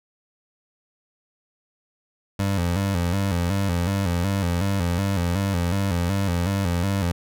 25% pulse tone with vibrato, 92.5 Hz, F#2, in tune, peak -17 dBFS, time 2.39-7.12 s, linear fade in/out 5 ms, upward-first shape square, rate 2.7 Hz, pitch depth 110 cents each way, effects none

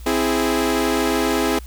sawtooth chord, C augmented, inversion none, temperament equal, 261.6 / 329.6 / 415.3 Hz, C4 / E4 / G#4, 0 / 0 / 0 cents, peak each -18 dBFS, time 0.06-1.59 s, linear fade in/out 5 ms, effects added 60 Hz sine -33 dBFS peak until 1.66 s + white hiss -48 dBFS RMS until 1.66 s

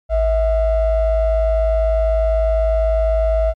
triangle ring-modulated tone, 350 Hz, F4, 4 cents sharp, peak -7 dBFS, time 0.09-3.54 s, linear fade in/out 50 ms, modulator 296 Hz, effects tanh soft clip ceiling -6 dBFS + MP3 96 kbps

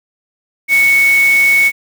sine tone in noise, 2217 Hz, C#7, in tune, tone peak -7 dBFS, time 0.68-1.72 s, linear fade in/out 50 ms, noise white, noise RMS -24 dBFS, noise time 0.68-1.72 s, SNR +14 dB, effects none

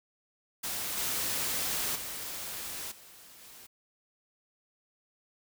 white noise with level steps, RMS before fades -35 / -32 / -39 / -53 / -51 dBFS, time 0.63-3.67 s, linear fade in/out 10 ms, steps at 0.97 / 1.95 / 2.91 / 3.41 s, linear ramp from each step 10 ms, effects none

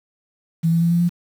sine tone with pitch steps, 164.81 / 167.01 / 169.25 / 171.51 / 173.81 Hz, E3 / E3 / E3 / F3 / F3, 0 / +23 / +46 / -31 / -8 cents, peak -14 dBFS, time 0.63-1.095 s, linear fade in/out 20 ms, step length 93 ms, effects 7-bit

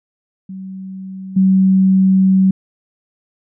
sine tone with level steps, 190 Hz, F#3, 46 cents sharp, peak -26 / -8 dBFS, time 0.49-2.51 s, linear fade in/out 5 ms, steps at 1.36 s, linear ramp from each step 10 ms, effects none

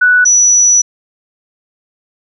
sine tone pair in turn, 1480 / 5906 Hz, F#6 / F#8, 0 / -4 cents, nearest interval 2 octaves, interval 2396 cents, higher second, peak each -5 dBFS, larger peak neither, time 0.01-0.25 / 0.25-0.82 s, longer second, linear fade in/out 10 ms, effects none

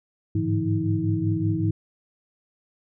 sine tone cluster, 101.6 / 106.9 / 146 / 167.6 / 319.7 Hz, G#2 / A2 / D3 / E3 / D#4, -38 / -49 / -10 / +29 / +47 cents, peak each -27 / -26 / -33 / -28 / -26 dBFS, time 0.35-1.71 s, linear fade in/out 5 ms, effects none

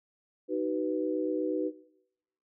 sine chord, B major, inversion first, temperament equal with one note detuned, 311.1 / 379.3 / 493.9 Hz, D#4 / F#4 / B4, 0 / +43 / 0 cents, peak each -32 dBFS, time 0.48-1.72 s, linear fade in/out 50 ms, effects noise-tail reverb RT60 0.9 s tail -20 dB re dry

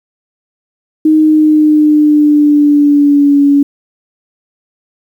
sine tone with pitch glide, 311.1 to 283.6 Hz, D#4 to C#4, 0 to +40 cents, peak -4 dBFS, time 1.05-3.63 s, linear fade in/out 5 ms, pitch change -160 cents, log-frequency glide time 1.16-3.41 s, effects 7-bit

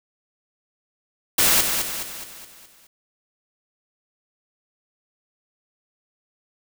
white noise with echo, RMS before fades -17 dBFS, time 1.38-1.61 s, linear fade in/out 5 ms, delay 210 ms, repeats 6, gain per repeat -6 dB, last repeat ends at 2.87 s, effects none

